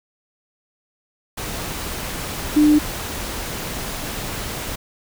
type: tone in noise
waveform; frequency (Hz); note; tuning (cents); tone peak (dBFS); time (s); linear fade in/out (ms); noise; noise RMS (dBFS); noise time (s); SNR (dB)
sine; 300; D4; +37; -10; 2.56-2.79; 10; pink; -28; 1.37-4.76; +15
effects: none